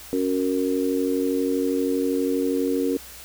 sine chord, F# major, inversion second, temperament just, 277.5 / 370 / 462.5 Hz, C#4 / F#4 / A#4, +2 / 0 / -14 cents, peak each -23 / -27 / -25 dBFS, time 0.13-2.97 s, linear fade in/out 0 ms, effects added 60 Hz sine -50 dBFS peak until 3.24 s + white hiss -42 dBFS RMS until 3.24 s

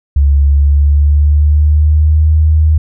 sine tone with pitch glide, 70.5 to 77.77 Hz, C#2 to D#2, +30 to 0 cents, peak -5 dBFS, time 0.16-2.78 s, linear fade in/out 5 ms, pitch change +170 cents, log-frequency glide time 0.44-2.31 s, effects none

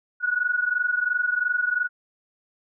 sine tone pair together, 1457.1 / 1480 Hz, F#6 / F#6, -27 / 0 cents, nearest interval unison, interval 27 cents, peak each -23 / -25 dBFS, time 0.2-1.89 s, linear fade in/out 50 ms, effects none

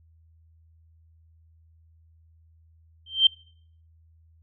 sine tone with exponential growth, 3136 Hz, G7, in tune, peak -10 dBFS, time 3.06-3.27 s, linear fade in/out 5 ms, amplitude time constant 45 ms, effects noise-tail reverb RT60 0.6 s tail -25 dB re dry + added 81 Hz sine -55 dBFS peak until 4.42 s

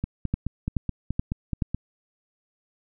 two click trains, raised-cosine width 5 ms, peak -14 / -11 dBFS, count 9 / 4, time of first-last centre 0.04-1.746 / 0.34-1.622 s, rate 4.69 / 2.34 Hz, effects none

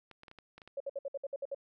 clicks, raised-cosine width 0.3 ms, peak -35 dBFS, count 8, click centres 0.113 / 0.234 / 0.282 / 0.314 / 0.387 / 0.58 / 0.618 / 0.676 s
sine tone bursts, 554.4 Hz, C#5, in tune, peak -34 dBFS, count 9, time 0.77-1.547 s, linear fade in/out 5 ms, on 33 ms, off 60 ms
effects none

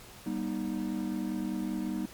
triangle chord, G augmented, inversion none, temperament equal with one note detuned, 196 / 241.3 / 311.1 Hz, G3 / B3 / D#4, 0 / -40 / 0 cents, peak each -33 dBFS, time 0.26-2.06 s, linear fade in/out 5 ms, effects pink hiss -50 dBFS RMS until 2.13 s + MP3 96 kbps

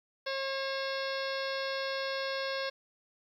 harmonic tone with a mistuned harmonic, 540 Hz, C#5, 45 cents flat, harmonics 1 / 2 / 3 / 4 / 5 / 6 / 7 / 8 / 9 / 10, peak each -35 / -41 / -39 / -45 / -45 / -46 / -47 / -43 / -48 / -46 dBFS, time 0.26-2.7 s, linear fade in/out 10 ms, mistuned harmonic 6, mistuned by +81 cents, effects 11-bit

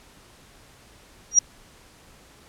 sine tone with exponential growth, 5730 Hz, F8, 44 cents sharp, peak -7 dBFS, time 1.31-1.39 s, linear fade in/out 5 ms, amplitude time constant 16 ms, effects pink hiss -52 dBFS RMS until 2.48 s + low-pass 11000 Hz 12 dB/octave

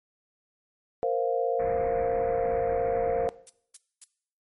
sine chord, Bb suspended second, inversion none, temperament equal, 466.2 / 523.3 / 698.5 Hz, Bb4 / C5 / F5, 0 / 0 / 0 cents, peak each -27 / -28 / -29 dBFS, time 1.03-3.29 s, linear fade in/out 0 ms
pink low-pass noise, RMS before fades -39 dBFS, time 1.59-3.28 s, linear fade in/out 10 ms, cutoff 2300 Hz, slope 96 dB/octave
violet noise bursts, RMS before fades -40 dBFS, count 3, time 3.47-4.039 s, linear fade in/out 0 ms, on 23 ms, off 250 ms
effects noise-tail reverb RT60 0.6 s tail -18 dB re dry + MP3 48 kbps

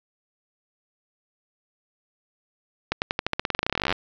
accelerating click train, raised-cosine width 0.3 ms, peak -7 dBFS, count 27, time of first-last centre 2.92-3.925 s, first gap 99 ms, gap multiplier 0.91, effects resampled to 16000 Hz + 8-bit

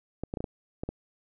clicks, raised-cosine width 2 ms, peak -19 dBFS, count 7, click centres 0.236 / 0.339 / 0.372 / 0.405 / 0.442 / 0.835 / 0.89 s, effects none

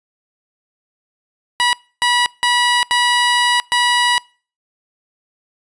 15% pulse tone bursts at uneven times, 972 Hz, B5, 28 cents flat, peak -6 dBFS, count 5, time 1.6-1.73 / 2.02-2.26 / 2.43-2.83 / 2.91-3.6 / 3.72-4.18 s, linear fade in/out 0 ms, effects noise-tail reverb RT60 0.4 s tail -26 dB re dry + resampled to 22050 Hz

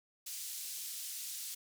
white band-pass noise, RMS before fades -43 dBFS, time 0.26-1.55 s, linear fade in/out 10 ms, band 4000 to 13000 Hz, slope 12 dB/octave, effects none

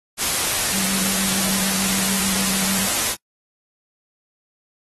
sine tone in noise, 192.1 Hz, G3, 35 cents flat, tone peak -27 dBFS, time 0.71-2.89 s, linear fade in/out 50 ms, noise white, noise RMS -21 dBFS, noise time 0.17-3.16 s, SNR -9 dB, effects noise-tail reverb RT60 0.1 s tail -25 dB re dry + AAC 32 kbps

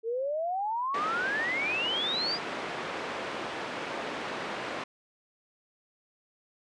sine exponential sweep, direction up, 440 to 4978 Hz, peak -28 dBFS, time 0.03-2.39 s, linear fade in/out 50 ms
pink band-pass noise, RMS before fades -36 dBFS, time 0.94-4.84 s, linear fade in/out 5 ms, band 330 to 2600 Hz, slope 12 dB/octave
effects resampled to 22050 Hz

